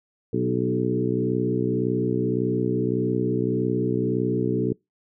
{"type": "harmonic tone with a mistuned harmonic", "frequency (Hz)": 61.74, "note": "B1", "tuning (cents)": 0, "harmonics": [2, 3, 4, 5, 6, 7], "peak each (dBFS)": [-28, -28, -28, -28, -28, -28], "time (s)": [0.33, 4.73], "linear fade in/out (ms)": 5, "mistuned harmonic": 6, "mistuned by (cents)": 18, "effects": ["noise-tail reverb RT60 0.2 s tail -26 dB re dry"]}